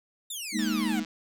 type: exponential sweep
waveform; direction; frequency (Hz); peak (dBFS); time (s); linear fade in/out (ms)
15% pulse; down; 3729 to 698.5; -27; 0.3-1; 5
type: chord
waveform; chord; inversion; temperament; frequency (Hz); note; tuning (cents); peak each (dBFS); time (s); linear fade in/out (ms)
sine; Ab suspended second; none; just; 207.7 / 233.6 / 311.5; Ab3 / Bb3 / Eb4; 0 / +4 / +2; -29 / -30 / -30; 0.52-1.05; 50
type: click train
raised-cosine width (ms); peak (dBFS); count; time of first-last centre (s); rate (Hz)
0.2; -25; 76; 0.59-1.047; 164
effects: none